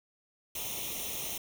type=noise with comb filter; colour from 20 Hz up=white; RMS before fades=-37 dBFS; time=0.55-1.38 s; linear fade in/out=5 ms; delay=0.32 ms; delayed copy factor=+0.8; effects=none